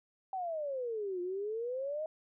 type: exponential two-way sweep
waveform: sine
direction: down then up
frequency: 778 to 350 to 637 Hz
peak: -34 dBFS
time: 0.33-2.06 s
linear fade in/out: 2 ms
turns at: 1.21 s
effects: none